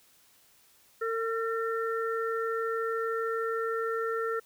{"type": "harmonic tone", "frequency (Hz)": 453.3, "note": "A#4", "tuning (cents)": -48, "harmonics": [1, 3, 4], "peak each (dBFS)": [-30, -33, -39], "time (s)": [1.01, 4.4], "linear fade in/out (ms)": 10, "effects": ["white hiss -62 dBFS RMS until 4.45 s"]}